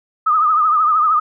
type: tone with vibrato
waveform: sine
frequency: 1246 Hz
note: D#6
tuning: 2 cents sharp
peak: -11 dBFS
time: 0.26-1.2 s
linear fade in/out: 10 ms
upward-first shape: triangle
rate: 13 Hz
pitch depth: 95 cents each way
effects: none